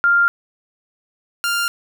sine / sawtooth tone pair in turn, 1396.9 / 1396.9 Hz, F6 / F6, 0 / 0 cents, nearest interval unison, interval 0 cents, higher neither, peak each -11 / -14 dBFS, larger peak first, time 0.04-0.28 / 1.44-1.68 s, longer neither, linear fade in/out 0 ms, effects none

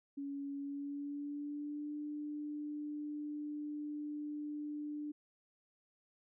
sine tone with pitch glide, 280.6 to 296.9 Hz, C#4 to D4, +21 to +19 cents, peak -39 dBFS, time 0.17-5.12 s, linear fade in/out 10 ms, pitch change +98 cents, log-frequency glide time 0.57-1.94 s, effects none

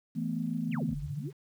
sine chord, E suspended fourth, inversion none, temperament equal, 164.81 / 220 / 246.9 Hz, E3 / A3 / B3, 0 / 0 / 0 cents, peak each -34 dBFS, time 0.15-0.95 s, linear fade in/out 20 ms
sine tone with tremolo, 144.9 Hz, D3, 23 cents flat, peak -32 dBFS, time 0.67-1.33 s, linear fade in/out 50 ms, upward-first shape sine, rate 14 Hz, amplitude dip 65%
sine exponential two-way sweep, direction down then up, 3431 to 32.75 to 441.2 Hz, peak -39 dBFS, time 0.71-1.31 s, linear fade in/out 20 ms, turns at 0.96 s
effects tanh soft clip ceiling -18 dBFS + 10-bit

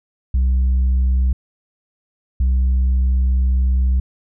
sine tone pair in turn, 63.9 / 63.9 Hz, C2 / C2, -40 / -40 cents, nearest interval unison, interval 0 cents, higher neither, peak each -10 dBFS, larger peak neither, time 0.34-1.33 / 2.4-4 s, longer second, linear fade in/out 5 ms, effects tanh soft clip ceiling -12 dBFS

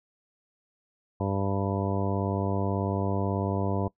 harmonic tone, 98.2 Hz, G2, 4 cents sharp, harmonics 1 / 2 / 3 / 4 / 5 / 6 / 7 / 9 / 10, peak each -29 / -32 / -34 / -35 / -36 / -37 / -37 / -39 / -39 dBFS, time 1.2-3.88 s, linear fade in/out 5 ms, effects noise-tail reverb RT60 0.1 s tail -20 dB re dry

